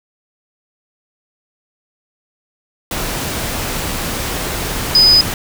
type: tone in noise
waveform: sine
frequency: 5000 Hz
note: D#8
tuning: 8 cents sharp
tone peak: -6 dBFS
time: 4.95-5.21 s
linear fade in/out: 2 ms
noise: pink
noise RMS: -21 dBFS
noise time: 2.91-5.34 s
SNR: +12 dB
effects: none